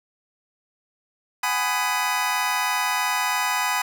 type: chord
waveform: 25% pulse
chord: G# minor seventh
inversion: third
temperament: just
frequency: 747.5 / 830.6 / 996.7 / 1245.9 Hz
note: F#5 / G#5 / B5 / D#6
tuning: +17 / 0 / +16 / +2 cents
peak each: -27 / -24 / -21 / -25 dBFS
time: 1.43-3.82 s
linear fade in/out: 5 ms
effects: none